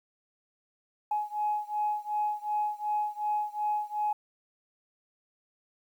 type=beating tone pair; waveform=sine; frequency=840 / 842.7 Hz; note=G#5 / G#5; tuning=+19 / +25 cents; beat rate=2.7 Hz; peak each=-30 / -31 dBFS; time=1.11-4.13 s; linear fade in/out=5 ms; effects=tanh soft clip ceiling -20 dBFS + 10-bit